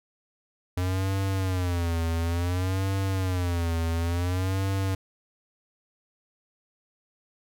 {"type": "tone with vibrato", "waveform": "square", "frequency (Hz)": 89.6, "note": "F2", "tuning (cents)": 45, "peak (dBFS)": -25, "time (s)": [0.77, 4.95], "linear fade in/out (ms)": 5, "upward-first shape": "sine", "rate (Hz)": 0.57, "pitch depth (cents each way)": 140, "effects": []}